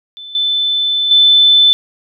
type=tone with level steps; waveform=sine; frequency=3520 Hz; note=A7; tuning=in tune; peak=-28 / -12 / -5 dBFS; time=0.17-1.73 s; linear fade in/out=0 ms; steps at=0.35 / 1.11 s; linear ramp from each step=2 ms; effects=none